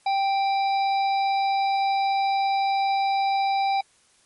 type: harmonic tone with a mistuned harmonic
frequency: 785 Hz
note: G5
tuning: 2 cents sharp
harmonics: 1 / 3 / 5 / 6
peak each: -20 / -33 / -36 / -39 dBFS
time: 0.06-3.81 s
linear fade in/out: 5 ms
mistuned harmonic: 6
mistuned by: +71 cents
effects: white hiss -60 dBFS RMS until 4.25 s + MP3 48 kbps